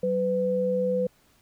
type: tone pair together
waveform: sine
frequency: 188 / 501.9 Hz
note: F#3 / B4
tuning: +28 / +28 cents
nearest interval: octave + perfect fourth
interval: 1700 cents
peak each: -29 / -23 dBFS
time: 0.03-1.07 s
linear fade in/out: 5 ms
effects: pink hiss -62 dBFS RMS until 1.41 s